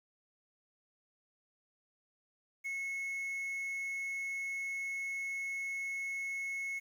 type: tone with quantisation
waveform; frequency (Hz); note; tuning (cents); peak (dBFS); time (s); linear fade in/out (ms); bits
triangle; 2187; C#7; -24; -34; 2.64-6.8; 20; 10
effects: none